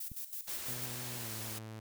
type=noise with tremolo; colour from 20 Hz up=violet; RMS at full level=-41 dBFS; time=0-0.86 s; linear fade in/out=5 ms; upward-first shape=square; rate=6.1 Hz; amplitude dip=70%
type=click; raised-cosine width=5 ms; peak=-34 dBFS; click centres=0.117 s
type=noise; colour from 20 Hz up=white; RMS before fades=-43 dBFS; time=0.47-1.59 s; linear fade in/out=10 ms
type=tone with pitch glide; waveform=sawtooth; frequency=123.47 to 110 Hz; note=B2 to A2; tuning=0 to 0 cents; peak=-40 dBFS; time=0.68-1.8 s; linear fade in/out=5 ms; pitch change=-200 cents; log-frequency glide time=1.16-1.3 s
effects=none